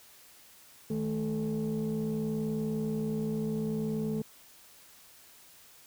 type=tone cluster; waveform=sine; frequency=155.7 / 216.3 / 436.8 Hz; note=D#3 / A3 / A4; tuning=+2 / -29 / -13 cents; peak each=-34 / -30 / -34 dBFS; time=0.9-4.22 s; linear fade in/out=5 ms; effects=tanh soft clip ceiling -25 dBFS + white hiss -56 dBFS RMS until 5.86 s